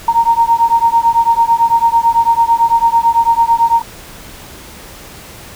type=beating tone pair; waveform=sine; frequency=921 / 930 Hz; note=A#5 / A#5; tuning=-21 / -4 cents; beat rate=9 Hz; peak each=-11 dBFS; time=0.08-3.82 s; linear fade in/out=5 ms; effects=pink hiss -34 dBFS RMS until 5.55 s